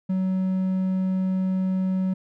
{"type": "tone", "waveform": "triangle", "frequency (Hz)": 187.5, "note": "F#3", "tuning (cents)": 23, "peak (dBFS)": -19, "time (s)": [0.09, 2.14], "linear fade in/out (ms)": 10, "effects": []}